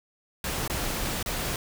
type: noise with dropouts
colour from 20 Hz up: pink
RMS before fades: -30 dBFS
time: 0.44-1.56 s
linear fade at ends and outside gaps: 2 ms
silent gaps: 0.678-0.698 / 1.228-1.26 s
effects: none